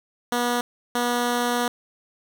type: tone pair in turn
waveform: 10% pulse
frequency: 242.1 / 242.1 Hz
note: B3 / B3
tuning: -34 / -34 cents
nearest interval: unison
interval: 0 cents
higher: neither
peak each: -13 dBFS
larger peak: neither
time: 0.32-0.61 / 0.95-1.68 s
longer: second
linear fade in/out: 2 ms
effects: none